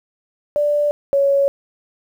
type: tone pair in turn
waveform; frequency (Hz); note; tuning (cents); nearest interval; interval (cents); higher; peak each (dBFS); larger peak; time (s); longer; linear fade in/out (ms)
sine; 587.3 / 557; D5 / C#5; 0 / +8; minor second; 92; first; -14 / -12; second; 0.56-0.91 / 1.13-1.48; neither; 0
effects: 8-bit